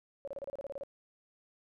sine tone bursts, 558 Hz, C#5, 11 cents sharp, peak -37 dBFS, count 11, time 0.25-0.835 s, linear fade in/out 0 ms, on 25 ms, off 31 ms, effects none

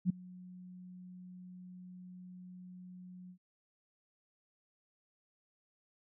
sine tone with ADSR envelope, 181.7 Hz, F#3, 31 cents flat, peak -24 dBFS, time 0.05-3.38 s, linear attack 48 ms, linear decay 7 ms, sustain -24 dB, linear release 82 ms, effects none

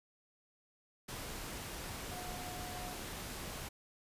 sine tone in noise, 723 Hz, F#5, 40 cents flat, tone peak -47 dBFS, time 2.11-2.94 s, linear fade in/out 10 ms, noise pink, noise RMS -44 dBFS, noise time 1.08-3.69 s, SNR -6 dB, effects resampled to 32000 Hz

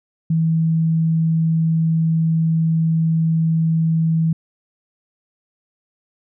sine tone, 162.2 Hz, E3, 28 cents flat, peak -14 dBFS, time 0.3-4.33 s, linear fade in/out 5 ms, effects none

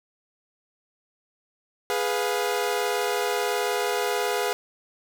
sawtooth chord, F diminished, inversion first, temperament equal with one note detuned, 415.3 / 493.9 / 707.4 Hz, Ab4 / Cb5 / F5, 0 / 0 / +22 cents, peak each -23 / -24 / -26 dBFS, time 1.9-4.53 s, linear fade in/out 0 ms, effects none

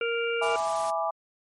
harmonic tone, 466.2 Hz, A#4, in tune, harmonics 1 / 3 / 5 / 6, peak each -27 / -32 / -34 / -35 dBFS, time 0.01-0.56 s, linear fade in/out 2 ms
sine chord, E dominant seventh, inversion none, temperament equal, 659.3 / 830.6 / 987.8 / 1174.7 Hz, E5 / G#5 / B5 / D6, 0 / 0 / 0 / 0 cents, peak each -29 / -30 / -34 / -31 dBFS, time 0.41-1.11 s, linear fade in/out 10 ms
white noise, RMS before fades -40 dBFS, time 0.42-0.91 s, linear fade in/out 10 ms
effects MP3 48 kbps

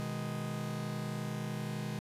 45% pulse chord, G# minor, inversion first, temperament just, 124.59 / 155.74 / 207.7 Hz, B2 / D#3 / G#3, +16 / +2 / 0 cents, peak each -40 / -40 / -40 dBFS, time 0-1.99 s, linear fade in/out 0 ms, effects resampled to 32000 Hz

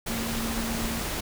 sine tone in noise, 228 Hz, A#3, 38 cents flat, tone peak -31 dBFS, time 0.09-1 s, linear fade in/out 10 ms, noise pink, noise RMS -31 dBFS, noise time 0.06-1.21 s, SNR -3 dB, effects none

